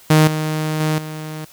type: tone with level steps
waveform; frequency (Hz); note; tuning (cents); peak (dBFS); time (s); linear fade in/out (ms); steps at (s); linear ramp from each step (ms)
sawtooth; 155.3; D#3; -3; -5 / -15 / -12 / -23; 0.1-1.45; 5; 0.27 / 0.8 / 0.98; 5
effects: white hiss -46 dBFS RMS until 1.52 s